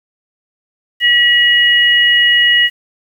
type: tone pair together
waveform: sine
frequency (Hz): 1930 / 2898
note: B6 / F#7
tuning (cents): -40 / -37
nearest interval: perfect fifth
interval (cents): 703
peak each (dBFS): -10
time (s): 1-2.7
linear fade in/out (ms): 50
effects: 7-bit